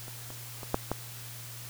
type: clicks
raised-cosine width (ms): 1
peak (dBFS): -30 / -30 / -26 / -11 / -15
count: 5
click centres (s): 0.081 / 0.304 / 0.632 / 0.744 / 0.916
effects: added 118 Hz sine -45 dBFS peak until 1.69 s + white hiss -45 dBFS RMS until 1.69 s